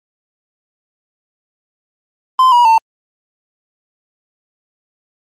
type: tone with pitch steps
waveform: triangle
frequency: 1032 / 962.9 / 898.4 Hz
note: C6 / B5 / A5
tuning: -24 / -44 / +36 cents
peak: -4 dBFS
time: 2.39-2.78 s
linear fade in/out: 2 ms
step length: 130 ms
effects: Opus 24 kbps